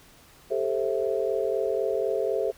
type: chord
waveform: sine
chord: A minor seventh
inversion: third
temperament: just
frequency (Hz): 396 / 440 / 528 / 660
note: G4 / A4 / C5 / E5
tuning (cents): +18 / 0 / +16 / +2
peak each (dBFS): -29 / -28 / -29 / -31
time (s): 0.5-2.52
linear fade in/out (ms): 20
effects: pink hiss -54 dBFS RMS until 2.57 s